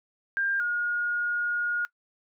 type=tone pair in turn; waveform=sine; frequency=1596 / 1433.8 Hz; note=G6 / F6; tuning=+31 / +45 cents; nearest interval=major second; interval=186 cents; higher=first; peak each=-24 dBFS; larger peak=neither; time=0.37-0.6 / 0.6-1.85 s; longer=second; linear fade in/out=0 ms; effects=noise-tail reverb RT60 0.1 s tail -22 dB re dry